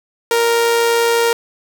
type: tone with amplitude modulation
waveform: sawtooth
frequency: 466.2 Hz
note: A#4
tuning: in tune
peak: -7 dBFS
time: 0.31-1.33 s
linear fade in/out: 2 ms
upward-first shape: sine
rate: 112 Hz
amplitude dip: 30%
effects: none